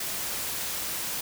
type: noise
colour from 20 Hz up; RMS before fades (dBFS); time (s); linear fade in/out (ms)
white; -32; 0-1.21; 5
effects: none